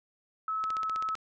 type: tone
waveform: sine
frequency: 1296 Hz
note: E6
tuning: 30 cents flat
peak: -29 dBFS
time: 0.48-1.15 s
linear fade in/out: 2 ms
type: click train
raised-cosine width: 0.2 ms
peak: -23 dBFS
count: 9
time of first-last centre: 0.64-1.153 s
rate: 15.6 Hz
effects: none